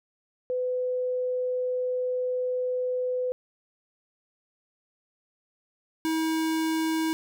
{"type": "tone pair in turn", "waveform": ["sine", "square"], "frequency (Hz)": [503, 320.4], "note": ["B4", "E4"], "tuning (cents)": [32, -49], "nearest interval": "minor sixth", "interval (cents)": 781, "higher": "first", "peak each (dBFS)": -25, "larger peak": "neither", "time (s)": [[0.5, 3.32], [6.05, 7.13]], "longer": "first", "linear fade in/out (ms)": 0, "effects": []}